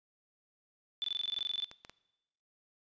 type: tone bursts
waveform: sine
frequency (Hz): 3500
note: A7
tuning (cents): -10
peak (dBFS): -31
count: 15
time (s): 1.02-1.644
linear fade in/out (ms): 0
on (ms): 22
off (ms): 21
type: clicks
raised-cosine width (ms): 0.2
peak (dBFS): -30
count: 4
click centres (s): 1.39 / 1.714 / 1.849 / 1.896
effects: noise-tail reverb RT60 1.0 s tail -21 dB re dry + resampled to 16000 Hz